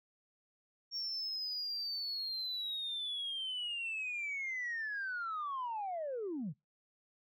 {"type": "linear sweep", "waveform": "sine", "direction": "down", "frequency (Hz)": [5540, 124.4], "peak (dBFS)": -35, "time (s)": [0.91, 6.54], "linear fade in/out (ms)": 50, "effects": ["noise-tail reverb RT60 0.2 s tail -23 dB re dry", "tanh soft clip ceiling -33 dBFS"]}